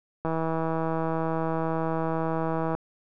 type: click train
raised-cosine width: 1 ms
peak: -15 dBFS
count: 406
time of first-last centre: 0.25-2.75 s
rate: 162 Hz
effects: none